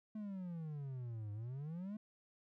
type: exponential two-way sweep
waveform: triangle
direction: down then up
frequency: 218.7 to 101.7 to 218.7 Hz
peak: -40 dBFS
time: 0.15-1.97 s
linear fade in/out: 5 ms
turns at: 1.32 s
effects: none